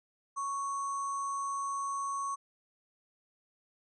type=tone with sample-and-hold; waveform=sine; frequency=1108 Hz; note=C#6; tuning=1 cent flat; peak=-32 dBFS; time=0.36-2.36 s; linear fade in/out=20 ms; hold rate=7350 Hz; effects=resampled to 24000 Hz